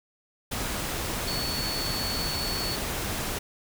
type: tone in noise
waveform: sine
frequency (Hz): 4435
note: C#8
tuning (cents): 0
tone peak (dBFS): -31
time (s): 1.27-2.76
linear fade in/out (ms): 10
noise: pink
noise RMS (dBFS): -31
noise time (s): 0.51-3.39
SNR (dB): -3
effects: none